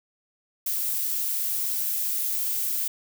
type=noise; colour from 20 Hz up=violet; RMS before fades=-27 dBFS; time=0.66-2.88 s; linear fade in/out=5 ms; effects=none